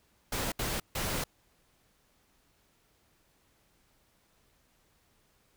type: noise bursts at uneven times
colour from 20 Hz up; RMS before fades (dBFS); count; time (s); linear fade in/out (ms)
pink; -33; 3; 0.32-0.52 / 0.59-0.8 / 0.95-1.24; 5
effects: pink hiss -69 dBFS RMS until 5.56 s